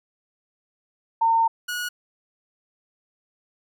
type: tone pair in turn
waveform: sine / sawtooth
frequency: 910 / 1455.8 Hz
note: A#5 / F#6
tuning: -42 / -29 cents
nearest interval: minor sixth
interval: 813 cents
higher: second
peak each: -16 / -23 dBFS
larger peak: first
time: 1.21-1.48 / 1.68-1.89 s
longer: first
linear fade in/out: 10 ms
effects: none